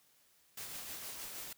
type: noise with tremolo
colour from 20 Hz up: white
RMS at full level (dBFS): -44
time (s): 0.57-1.53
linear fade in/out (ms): 5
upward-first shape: sine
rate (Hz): 6.4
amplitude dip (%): 30
effects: white hiss -69 dBFS RMS until 1.57 s